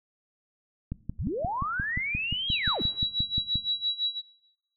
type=click train; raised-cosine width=5 ms; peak=-19 dBFS; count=16; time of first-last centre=0.92-3.556 s; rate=5.69 Hz
type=linear two-way sweep; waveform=sine; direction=up then down; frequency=38.89 to 3301 to 150.5 Hz; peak=-28 dBFS; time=1.19-2.82 s; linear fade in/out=0 ms; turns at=2.49 s
type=tone with tremolo; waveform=sine; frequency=3902 Hz; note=B7; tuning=22 cents flat; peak=-23 dBFS; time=2.48-4.22 s; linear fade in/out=50 ms; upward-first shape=sine; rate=5.9 Hz; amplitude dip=90%
effects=noise-tail reverb RT60 0.9 s tail -19 dB re dry